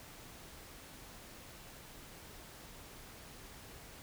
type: silence
effects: pink hiss -53 dBFS RMS until 4.02 s